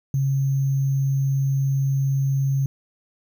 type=tone with sample-and-hold; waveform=sine; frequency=136.2 Hz; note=C#3; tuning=30 cents flat; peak=-18 dBFS; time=0.14-2.66 s; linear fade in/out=2 ms; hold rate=6300 Hz; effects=none